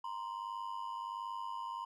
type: ring-modulated tone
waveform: triangle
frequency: 987.8 Hz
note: B5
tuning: in tune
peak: -34 dBFS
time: 0.04-1.85 s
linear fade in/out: 5 ms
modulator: 50.7 Hz
effects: none